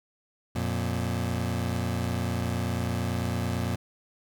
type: tone pair together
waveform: 25% pulse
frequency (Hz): 89.17 / 118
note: F2 / A#2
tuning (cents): +37 / +22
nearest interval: perfect fourth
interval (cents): 485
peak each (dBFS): -26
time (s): 0.55-3.76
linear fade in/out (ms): 10
effects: none